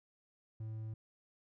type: tone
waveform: triangle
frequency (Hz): 110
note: A2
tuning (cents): 0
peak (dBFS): -38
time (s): 0.6-0.94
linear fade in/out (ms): 5
effects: none